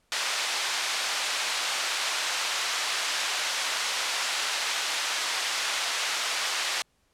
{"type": "band-pass noise", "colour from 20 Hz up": "white", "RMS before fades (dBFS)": -29, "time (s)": [0.12, 6.82], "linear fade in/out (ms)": 0, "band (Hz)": [770, 5000], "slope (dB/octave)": 12, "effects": ["pink hiss -69 dBFS RMS until 7.13 s", "low-pass 11000 Hz 12 dB/octave"]}